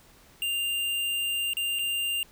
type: tone with dropouts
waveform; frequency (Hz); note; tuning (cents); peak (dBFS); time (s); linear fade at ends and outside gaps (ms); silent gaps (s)
square; 2794; F7; 0; -27; 0.42-2.23; 1; 1.534-1.569 / 1.788-1.792
effects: pink hiss -56 dBFS RMS until 2.31 s